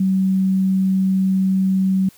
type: tone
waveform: sine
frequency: 190.1 Hz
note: F#3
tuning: 47 cents sharp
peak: -14 dBFS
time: 0-2.09 s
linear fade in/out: 5 ms
effects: white hiss -50 dBFS RMS until 2.17 s